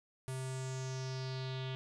square tone with low-pass filter sweep, 130.81 Hz, C3, in tune, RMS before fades -40 dBFS, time 0.28-1.75 s, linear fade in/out 0 ms, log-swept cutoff 10000 to 3300 Hz, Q 4.1, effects none

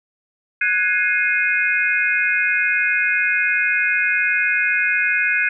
sine chord, Ab dominant seventh, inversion third, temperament equal with one note detuned, 1480 / 1661.2 / 2136 / 2489 Hz, Gb6 / Ab6 / C7 / Eb7, 0 / 0 / +35 / 0 cents, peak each -22 / -21 / -22 / -20 dBFS, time 0.61-5.49 s, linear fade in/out 5 ms, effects none

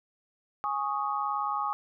sine chord, Ab suspended fourth, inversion none, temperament just, 830.6 / 1107.5 / 1245.9 Hz, Ab5 / Db6 / Eb6, 0 / -2 / +2 cents, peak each -32 dBFS, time 0.64-1.73 s, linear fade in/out 0 ms, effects none

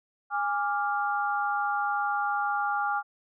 sine chord, D diminished, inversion second, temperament equal with one note detuned, 821.5 / 1174.7 / 1396.9 Hz, Ab5 / D6 / F6, -19 / 0 / 0 cents, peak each -28 / -32 / -30 dBFS, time 0.3-3.03 s, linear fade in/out 50 ms, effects none

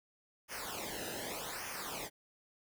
pink noise with flanger, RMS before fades -42 dBFS, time 0.48-2.1 s, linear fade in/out 50 ms, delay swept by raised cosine 0.25 to 0.9 ms, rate 0.84 Hz, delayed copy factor -0.85, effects none

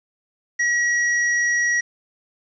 square tone, 1914 Hz, A#6, 45 cents sharp, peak -18 dBFS, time 0.59-1.81 s, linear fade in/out 10 ms, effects resampled to 16000 Hz + 8-bit

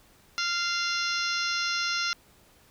harmonic tone with a mistuned harmonic, 694 Hz, F5, 11 cents flat, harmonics 2 / 3 / 4 / 5 / 6 / 7 / 8 / 9, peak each -30 / -35 / -35 / -37 / -34 / -37 / -35 / -41 dBFS, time 0.38-2.13 s, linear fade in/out 0 ms, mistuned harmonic 7, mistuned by +63 cents, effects pink hiss -59 dBFS RMS until 2.7 s

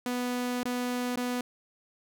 sawtooth tone with dropouts, 246.9 Hz, B3, in tune, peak -25 dBFS, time 0.06-1.41 s, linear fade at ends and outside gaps 2 ms, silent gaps 0.632-0.654 / 1.159-1.172 s, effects none

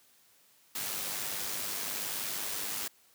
white noise with amplitude modulation, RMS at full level -34 dBFS, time 0.75-2.88 s, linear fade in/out 5 ms, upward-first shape sine, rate 101 Hz, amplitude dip 40%, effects white hiss -64 dBFS RMS until 3.14 s + high-pass 100 Hz 12 dB/octave

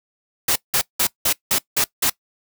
white noise bursts, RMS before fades -18 dBFS, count 7, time 0.48-2.099 s, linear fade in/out 5 ms, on 77 ms, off 180 ms, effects noise-tail reverb RT60 0.1 s tail -21 dB re dry

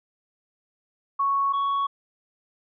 sine / triangle tone pair in turn, 1108.7 / 1114.4 Hz, C#6 / C#6, 0 / +9 cents, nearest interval unison, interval 9 cents, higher second, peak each -20 dBFS, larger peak neither, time 1.19-1.53 / 1.53-1.87 s, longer neither, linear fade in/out 10 ms, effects resampled to 11025 Hz

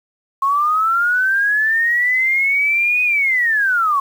sine linear two-way sweep, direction up then down, 1079 to 2500 to 1079 Hz, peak -13 dBFS, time 0.42-4 s, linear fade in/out 5 ms, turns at 3.03 s, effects 7-bit

